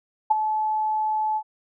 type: tone with ADSR envelope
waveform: sine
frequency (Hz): 863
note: A5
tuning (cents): -34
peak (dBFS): -12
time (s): 0.3-1.43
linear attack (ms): 12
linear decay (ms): 18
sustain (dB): -9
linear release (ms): 67
effects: none